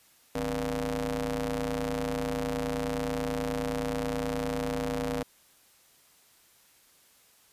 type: ring-modulated tone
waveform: sawtooth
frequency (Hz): 110.2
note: A2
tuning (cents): +3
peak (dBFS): -22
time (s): 0.35-5.23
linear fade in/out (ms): 5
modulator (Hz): 371
effects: white hiss -61 dBFS RMS until 7.52 s + resampled to 32000 Hz